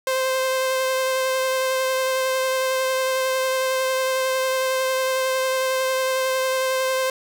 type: tone with vibrato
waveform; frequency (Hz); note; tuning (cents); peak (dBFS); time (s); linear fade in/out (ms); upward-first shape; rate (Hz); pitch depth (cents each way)
sawtooth; 522; C5; -4; -16; 0.07-7.1; 2; triangle; 11; 14
effects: none